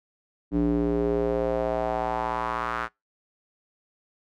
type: tone with band-pass filter sweep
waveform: square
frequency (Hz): 58.27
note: A#1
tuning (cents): 0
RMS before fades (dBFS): -26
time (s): 0.51-2.89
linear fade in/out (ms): 50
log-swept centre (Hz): 270 to 1400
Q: 3.1
effects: noise-tail reverb RT60 0.2 s tail -25 dB re dry